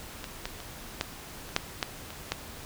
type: clicks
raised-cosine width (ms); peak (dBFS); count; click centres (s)
0.2; -19 / -15 / -24 / -10 / -29 / -6 / -9 / -23 / -10; 9; 0.242 / 0.455 / 0.603 / 1.011 / 1.491 / 1.564 / 1.828 / 2.105 / 2.32
effects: pink hiss -44 dBFS RMS until 2.65 s